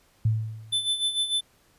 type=tone with exponential decay; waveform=sine; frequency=110 Hz; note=A2; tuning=in tune; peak=-17 dBFS; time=0.25-0.9 s; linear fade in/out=5 ms; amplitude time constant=140 ms
type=tone with tremolo; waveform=square; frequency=3520 Hz; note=A7; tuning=in tune; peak=-22 dBFS; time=0.72-1.41 s; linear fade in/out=10 ms; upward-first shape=sine; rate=6.7 Hz; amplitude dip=70%
effects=pink hiss -62 dBFS RMS until 1.78 s + resampled to 32000 Hz